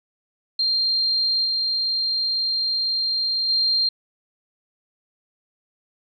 sine tone with level steps, 4186 Hz, C8, in tune, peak -18 / -20 / -17 dBFS, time 0.59-3.89 s, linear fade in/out 5 ms, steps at 1.44 / 3.48 s, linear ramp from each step 20 ms, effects none

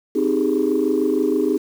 sine chord, Ab major seventh, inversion first, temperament equal with one note detuned, 261.6 / 311.1 / 392 / 418.4 Hz, C4 / Eb4 / G4 / Ab4, 0 / 0 / 0 / +13 cents, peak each -22 / -20 / -21 / -21 dBFS, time 0.15-1.58 s, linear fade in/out 10 ms, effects tanh soft clip ceiling -9 dBFS + 7-bit

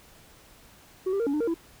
sine tone with pitch steps, 374.8 / 395 / 463.9 / 281.6 / 301.4 / 464.3 / 333 Hz, F#4 / G4 / A#4 / C#4 / D4 / A#4 / E4, +22 / +13 / -8 / +27 / +45 / -7 / +18 cents, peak -21 dBFS, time 1.06-1.543 s, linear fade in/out 10 ms, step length 69 ms, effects tanh soft clip ceiling -23 dBFS + pink hiss -54 dBFS RMS until 1.8 s

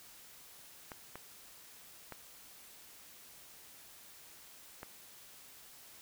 clicks, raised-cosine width 0.5 ms, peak -29 dBFS, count 4, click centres 0.918 / 1.156 / 2.123 / 4.831 s, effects white hiss -56 dBFS RMS until 6.01 s

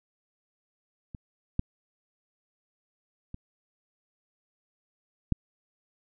clicks, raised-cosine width 5 ms, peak -27 / -13 / -26 / -11 dBFS, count 4, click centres 1.148 / 1.594 / 3.344 / 5.323 s, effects none

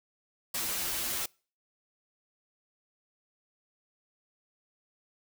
white noise with comb filter, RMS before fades -33 dBFS, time 0.54-1.26 s, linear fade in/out 5 ms, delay 10 ms, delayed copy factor -0.85, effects noise-tail reverb RT60 0.4 s tail -26 dB re dry

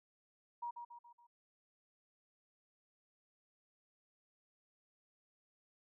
sine tone with echo, 951 Hz, A#5, 34 cents sharp, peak -39 dBFS, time 0.62-0.71 s, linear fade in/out 10 ms, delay 140 ms, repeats 4, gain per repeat -6 dB, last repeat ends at 1.27 s, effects none

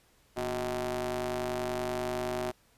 sawtooth ring-modulated tone, 130.81 Hz, C3, in tune, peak -24 dBFS, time 0.36-2.52 s, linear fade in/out 20 ms, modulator 498 Hz, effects pink hiss -65 dBFS RMS until 2.77 s + resampled to 32000 Hz

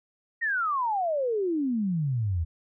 sine exponential sweep, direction down, 1900 to 77.78 Hz, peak -24 dBFS, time 0.41-2.45 s, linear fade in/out 20 ms, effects none

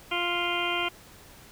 harmonic tone, 349.2 Hz, F4, in tune, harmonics 1 / 2 / 3 / 4 / 6 / 7 / 8 / 9, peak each -34 / -34 / -34 / -34 / -34 / -34 / -34 / -34 dBFS, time 0.11-0.89 s, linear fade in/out 10 ms, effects pink hiss -51 dBFS RMS until 1.51 s

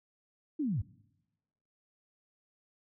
sine linear sweep, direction down, 323.8 to 77.78 Hz, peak -29 dBFS, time 0.59-0.82 s, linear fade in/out 10 ms, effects noise-tail reverb RT60 1.0 s tail -23 dB re dry

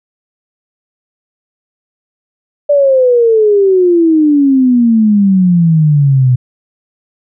sine exponential sweep, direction down, 587.3 to 123.47 Hz, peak -5 dBFS, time 2.69-6.36 s, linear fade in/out 10 ms, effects none

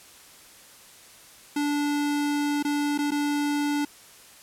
square tone with dropouts, 291.2 Hz, D4, 15 cents flat, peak -24 dBFS, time 1.56-3.85 s, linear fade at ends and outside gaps 5 ms, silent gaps 2.627-2.648 / 2.978-2.987 / 3.108-3.117 s, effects white hiss -50 dBFS RMS until 4.42 s + low-pass 12000 Hz 12 dB/octave

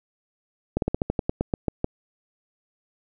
slowing click train, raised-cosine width 2 ms, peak -9 dBFS, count 12, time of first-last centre 0.77-1.844 s, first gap 52 ms, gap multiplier 1.12, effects none

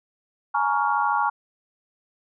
sine chord, Bb minor seventh, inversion third, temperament just, 839.1 / 932.3 / 1118.8 / 1398.5 Hz, Ab5 / Bb5 / Db6 / F6, +18 / 0 / +16 / +2 cents, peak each -24 / -25 / -25 / -27 dBFS, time 0.54-1.3 s, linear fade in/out 10 ms, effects none

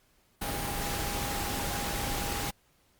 sine tone in noise, 812 Hz, G#5, 39 cents flat, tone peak -39 dBFS, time 0.41-2.51 s, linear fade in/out 10 ms, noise pink, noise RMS -33 dBFS, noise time 0.41-2.51 s, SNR -9 dB, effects pink hiss -67 dBFS RMS until 2.99 s + Opus 48 kbps

